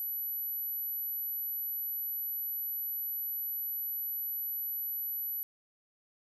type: tone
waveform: sine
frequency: 11870 Hz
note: F#9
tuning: 4 cents sharp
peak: -33 dBFS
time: 0-5.43 s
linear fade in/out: 0 ms
effects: none